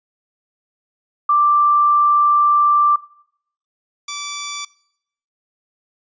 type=tone pair in turn; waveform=sine / 5% pulse; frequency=1177 / 1160.8 Hz; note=D6 / D6; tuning=+3 / -21 cents; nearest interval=unison; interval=24 cents; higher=first; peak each=-11 dBFS; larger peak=neither; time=1.29-2.96 / 4.08-4.65 s; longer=first; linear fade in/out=5 ms; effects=noise-tail reverb RT60 0.7 s tail -21 dB re dry + resampled to 16000 Hz